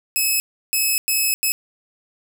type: tone bursts at uneven times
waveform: 5% pulse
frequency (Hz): 2581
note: E7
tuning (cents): -37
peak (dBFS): -8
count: 4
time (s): 0.16-0.4 / 0.73-0.98 / 1.08-1.34 / 1.43-1.52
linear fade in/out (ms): 0
effects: none